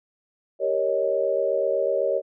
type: chord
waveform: sine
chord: Eb dominant seventh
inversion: first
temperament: equal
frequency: 392 / 466.2 / 554.4 / 622.3 Hz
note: G4 / Bb4 / Db5 / Eb5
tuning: 0 / 0 / 0 / 0 cents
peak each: -28 / -28 / -23 / -27 dBFS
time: 0.59-2.22 s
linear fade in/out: 50 ms
effects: none